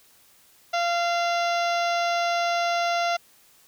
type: harmonic tone with a mistuned harmonic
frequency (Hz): 690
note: F5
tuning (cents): -21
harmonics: 1 / 2 / 3 / 4 / 5 / 6 / 7 / 8 / 9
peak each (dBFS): -23 / -29 / -33 / -35 / -37 / -39 / -40 / -41 / -42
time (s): 0.73-3.17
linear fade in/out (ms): 10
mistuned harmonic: 6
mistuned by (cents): -27
effects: white hiss -57 dBFS RMS until 3.67 s